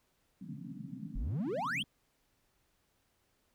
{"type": "band-pass noise", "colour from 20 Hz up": "pink", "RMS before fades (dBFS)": -45, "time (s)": [0.41, 1.84], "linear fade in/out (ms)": 0, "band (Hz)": [130, 280], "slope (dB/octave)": 96}
{"type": "exponential sweep", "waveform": "triangle", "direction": "up", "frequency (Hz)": [34.65, 3430], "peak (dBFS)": -31, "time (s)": [1.15, 1.83], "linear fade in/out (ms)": 10}
{"effects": ["pink hiss -75 dBFS RMS until 3.54 s"]}